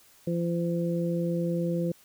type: harmonic tone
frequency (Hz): 170.8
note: F3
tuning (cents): -38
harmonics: 1 / 2 / 3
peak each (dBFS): -27 / -32 / -32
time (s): 0.27-1.92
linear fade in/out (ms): 5
effects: white hiss -58 dBFS RMS until 2.04 s